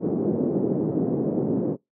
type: band-pass noise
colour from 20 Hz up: white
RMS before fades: -24 dBFS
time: 0-1.77 s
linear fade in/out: 50 ms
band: 150 to 420 Hz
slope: 24 dB/octave
effects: noise-tail reverb RT60 0.2 s tail -26 dB re dry